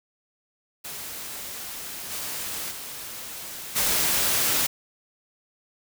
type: noise with level steps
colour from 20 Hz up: white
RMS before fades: -36 / -32 / -37 / -23 dBFS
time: 0.84-4.67 s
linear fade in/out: 10 ms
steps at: 2.1 / 2.7 / 3.75 s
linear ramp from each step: 20 ms
effects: none